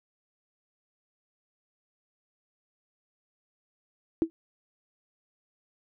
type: tone with exponential decay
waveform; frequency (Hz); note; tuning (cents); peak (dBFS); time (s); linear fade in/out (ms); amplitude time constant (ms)
sine; 326.8; E4; -15; -16; 4.22-4.3; 0; 16
effects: none